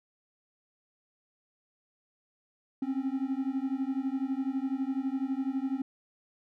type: beating tone pair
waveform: triangle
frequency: 261.4 / 273.4 Hz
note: C4 / C#4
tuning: -1 / -24 cents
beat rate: 12 Hz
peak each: -30 dBFS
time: 2.82-5.82 s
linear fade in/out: 5 ms
effects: none